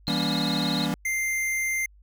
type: tone with vibrato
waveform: sine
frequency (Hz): 3966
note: B7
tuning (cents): +7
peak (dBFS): -28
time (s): 0.07-0.86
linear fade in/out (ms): 0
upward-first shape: sine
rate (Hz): 20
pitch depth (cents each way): 120
type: chord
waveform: square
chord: E diminished seventh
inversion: none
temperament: just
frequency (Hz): 164.81 / 197.78 / 237.3 / 284.8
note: E3 / G3 / Bb3 / Db4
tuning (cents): 0 / +16 / +31 / +47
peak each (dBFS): -31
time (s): 0.08-0.94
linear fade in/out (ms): 0
type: tone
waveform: square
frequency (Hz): 2093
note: C7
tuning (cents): 0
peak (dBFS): -25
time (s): 1.05-1.86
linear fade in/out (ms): 5
effects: added 50 Hz sine -51 dBFS peak until 2.02 s